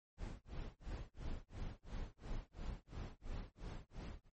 brown noise with tremolo, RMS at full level -44 dBFS, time 0.17-4.3 s, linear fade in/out 50 ms, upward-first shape sine, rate 2.9 Hz, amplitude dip 100%, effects noise-tail reverb RT60 0.1 s tail -26 dB re dry + MP3 32 kbps

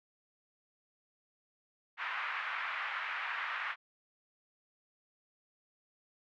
pink band-pass noise, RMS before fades -38 dBFS, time 1.97-3.76 s, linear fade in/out 50 ms, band 1100 to 2400 Hz, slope 24 dB/octave, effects none

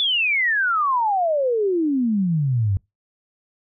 sine exponential sweep, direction down, 3520 to 92.5 Hz, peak -17 dBFS, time 0-2.77 s, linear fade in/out 0 ms, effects noise-tail reverb RT60 0.2 s tail -24 dB re dry

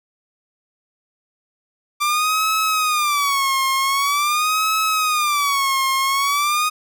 sawtooth tone with vibrato, 1174.7 Hz, D6, in tune, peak -13 dBFS, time 2-6.7 s, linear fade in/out 20 ms, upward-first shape sine, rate 0.45 Hz, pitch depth 160 cents each way, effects none

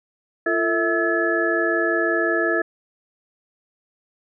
sine tone cluster, 341.6 / 447.1 / 653 / 1309 / 1711 Hz, F4 / A4 / E5 / E6 / A6, -38 / +28 / -17 / -13 / -49 cents, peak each -23 / -26 / -25 / -29 / -22 dBFS, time 0.46-2.62 s, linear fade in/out 5 ms, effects none

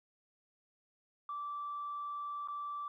sine tone with dropouts, 1165 Hz, D6, 14 cents flat, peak -37 dBFS, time 1.29-2.88 s, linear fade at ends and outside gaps 2 ms, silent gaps 2.475-2.484 s, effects tanh soft clip ceiling -33 dBFS + 13-bit

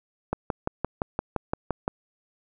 click train, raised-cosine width 1 ms, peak -11 dBFS, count 10, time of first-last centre 0.33-1.879 s, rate 5.81 Hz, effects none

